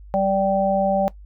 harmonic tone, 194.8 Hz, G3, 11 cents flat, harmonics 1 / 3 / 4, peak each -24 / -19 / -21 dBFS, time 0.14-1.08 s, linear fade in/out 0 ms, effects noise-tail reverb RT60 0.1 s tail -18 dB re dry + added 50 Hz sine -39 dBFS peak until 1.25 s

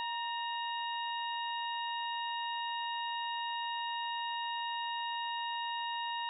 harmonic tone with a mistuned harmonic, 942 Hz, A#5, 18 cents sharp, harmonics 1 / 2 / 3 / 4, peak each -36 / -43 / -42 / -45 dBFS, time 0-6.29 s, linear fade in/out 0 ms, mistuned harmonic 2, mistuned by -46 cents, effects none

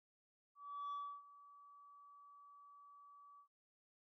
sine tone with ADSR envelope, 1147 Hz, D6, 41 cents flat, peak -39 dBFS, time 0.55-3.48 s, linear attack 370 ms, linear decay 300 ms, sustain -20 dB, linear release 89 ms, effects tanh soft clip ceiling -41 dBFS

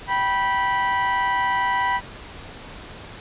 30% pulse tone pair together, 778 / 980.2 Hz, G5 / B5, -13 / -13 cents, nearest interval major third, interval 400 cents, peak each -24 / -17 dBFS, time 0.07-2.01 s, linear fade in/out 50 ms, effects pink hiss -39 dBFS RMS until 3.2 s + resampled to 8000 Hz

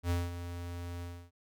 square tone with ADSR envelope, 87 Hz, F2, 6 cents flat, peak -28 dBFS, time 0.03-1.31 s, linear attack 72 ms, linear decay 200 ms, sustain -11 dB, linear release 290 ms, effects none

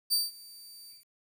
sawtooth tone with ADSR envelope, 4636 Hz, D8, 23 cents flat, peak -20 dBFS, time 0.1-1.06 s, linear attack 28 ms, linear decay 180 ms, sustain -24 dB, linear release 170 ms, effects 10-bit

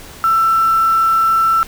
sine tone with quantisation, 1333 Hz, E6, 19 cents sharp, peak -10 dBFS, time 0.24-1.63 s, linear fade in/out 0 ms, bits 5, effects pink hiss -36 dBFS RMS until 1.67 s

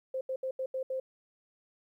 sine tone bursts at uneven times, 523.3 Hz, C5, in tune, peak -31 dBFS, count 6, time 0.14-0.21 / 0.29-0.36 / 0.43-0.51 / 0.59-0.66 / 0.74-0.83 / 0.9-1 s, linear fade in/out 5 ms, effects 12-bit

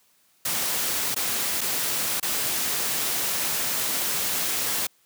white noise with dropouts, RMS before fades -26 dBFS, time 0.45-4.87 s, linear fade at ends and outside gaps 5 ms, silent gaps 1.146-1.162 / 1.609-1.613 / 2.2-2.227 s, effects white hiss -63 dBFS RMS until 5.05 s + high-pass 100 Hz 12 dB/octave

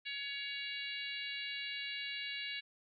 harmonic tone, 562 Hz, C#5, 24 cents sharp, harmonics 3 / 4 / 5 / 6 / 7 / 8, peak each -47 / -44 / -44 / -51 / -45 / -55 dBFS, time 0.05-2.61 s, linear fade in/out 20 ms, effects none

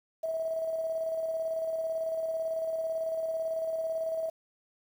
sine tone with tremolo, 648 Hz, E5, 30 cents flat, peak -28 dBFS, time 0.23-4.3 s, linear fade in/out 10 ms, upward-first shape square, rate 18 Hz, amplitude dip 30%, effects 9-bit

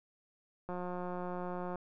click train, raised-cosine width 1 ms, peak -27 dBFS, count 192, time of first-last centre 0.69-1.757 s, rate 179 Hz, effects none

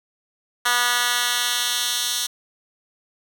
10% pulse tone with high-pass filter sweep, 243 Hz, B3, 28 cents flat, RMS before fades -22 dBFS, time 0.65-2.27 s, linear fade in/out 10 ms, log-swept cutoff 1500 to 4100 Hz, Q 1.1, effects none

